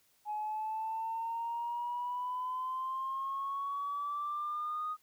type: exponential sweep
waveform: sine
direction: up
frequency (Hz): 840 to 1247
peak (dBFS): -33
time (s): 0.25-4.97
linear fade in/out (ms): 50
effects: tanh soft clip ceiling -29 dBFS + white hiss -70 dBFS RMS until 5.02 s